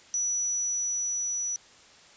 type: tone with level ramp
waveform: sine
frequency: 5900 Hz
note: F#8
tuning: 6 cents flat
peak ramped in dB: -25 to -28 dBFS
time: 0.14-1.56 s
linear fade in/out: 0 ms
effects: white hiss -54 dBFS RMS until 2.16 s + resampled to 16000 Hz